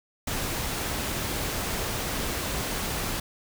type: noise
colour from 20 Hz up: pink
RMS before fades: -30 dBFS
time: 0.27-3.2 s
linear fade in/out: 5 ms
effects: none